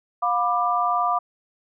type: chord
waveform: sine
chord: B diminished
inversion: second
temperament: just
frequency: 711.2 / 987.8 / 1185.3 Hz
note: F5 / B5 / D6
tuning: +31 / 0 / +16 cents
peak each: -23 / -26 / -22 dBFS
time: 0.22-1.19 s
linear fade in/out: 10 ms
effects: none